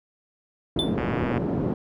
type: band-pass noise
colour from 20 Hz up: pink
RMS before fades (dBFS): -26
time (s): 0.76-1.74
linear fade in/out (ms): 5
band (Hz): 130 to 420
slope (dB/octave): 12
type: tone with exponential decay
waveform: triangle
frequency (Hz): 3520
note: A7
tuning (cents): 0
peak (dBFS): -18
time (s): 0.79-0.95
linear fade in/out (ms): 1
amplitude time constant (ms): 33
type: click train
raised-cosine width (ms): 0.5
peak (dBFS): -16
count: 49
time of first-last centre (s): 0.98-1.377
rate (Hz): 121
effects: none